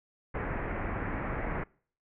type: low-pass noise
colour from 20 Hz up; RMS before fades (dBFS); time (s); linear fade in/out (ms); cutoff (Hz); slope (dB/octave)
pink; -34; 0.34-1.64; 10; 2200; 48
effects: noise-tail reverb RT60 0.5 s tail -25 dB re dry